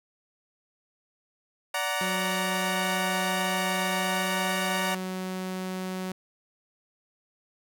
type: chord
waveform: 15% pulse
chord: D augmented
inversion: none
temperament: equal with one note detuned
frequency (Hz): 581.6 / 740 / 932.3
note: D5 / F#5 / A#5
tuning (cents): -17 / 0 / 0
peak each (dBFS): -25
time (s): 1.74-4.95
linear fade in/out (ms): 5
type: tone with pitch glide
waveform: sawtooth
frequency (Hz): 184.9 to 186.08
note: F#3 to F#3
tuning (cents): -1 to +10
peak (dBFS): -27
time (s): 2.01-6.12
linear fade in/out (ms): 2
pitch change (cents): +11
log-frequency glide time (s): 3.79-4.53
effects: none